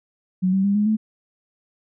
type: tone with pitch steps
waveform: sine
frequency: 185 / 192.52 / 200.4 / 208.5 / 217 Hz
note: F#3 / G3 / G3 / G#3 / A3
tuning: 0 / -31 / +38 / +7 / -24 cents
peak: -16 dBFS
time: 0.42-0.97 s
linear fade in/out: 20 ms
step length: 110 ms
effects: none